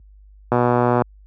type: click train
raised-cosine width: 1 ms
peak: -3 dBFS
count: 62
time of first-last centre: 0.52-1.02 s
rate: 122 Hz
effects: added 50 Hz sine -35 dBFS peak until 1.26 s + high-pass 80 Hz 12 dB/octave